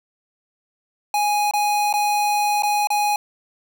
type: tone with dropouts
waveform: square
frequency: 830 Hz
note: G#5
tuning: 1 cent flat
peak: -18 dBFS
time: 1.14-3.16 s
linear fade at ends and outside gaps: 2 ms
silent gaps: 1.511-1.536 / 1.928-1.938 / 2.623-2.633 / 2.872-2.903 s
effects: 8-bit